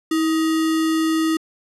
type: tone with sample-and-hold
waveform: sine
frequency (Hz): 320.6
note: E4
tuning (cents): -48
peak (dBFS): -16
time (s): 0.11-1.37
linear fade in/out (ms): 5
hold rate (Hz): 1575
effects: low-pass 11000 Hz 12 dB/octave